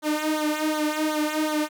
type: tone with flanger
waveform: sawtooth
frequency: 306.1 Hz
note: D#4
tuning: 28 cents flat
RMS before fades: -25 dBFS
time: 0.02-1.69 s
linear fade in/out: 50 ms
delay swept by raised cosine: 0.38 to 3.08 ms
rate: 2.7 Hz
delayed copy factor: -0.95
effects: none